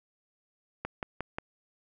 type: click train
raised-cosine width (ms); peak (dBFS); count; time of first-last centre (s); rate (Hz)
0.5; -18; 4; 0.85-1.385; 5.61
effects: none